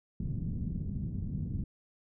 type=low-pass noise; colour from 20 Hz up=white; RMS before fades=-35 dBFS; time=0.2-1.64 s; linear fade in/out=2 ms; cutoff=190 Hz; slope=24 dB/octave; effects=none